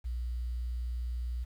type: tone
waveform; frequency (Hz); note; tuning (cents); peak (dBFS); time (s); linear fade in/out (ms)
sine; 60.2; B1; -44; -32; 0.04-1.45; 20
effects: 10-bit